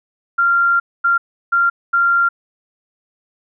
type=tone bursts at uneven times; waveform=sine; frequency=1386 Hz; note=F6; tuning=14 cents flat; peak=-11 dBFS; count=4; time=0.38-0.8 / 1.04-1.18 / 1.52-1.7 / 1.93-2.29 s; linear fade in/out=10 ms; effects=none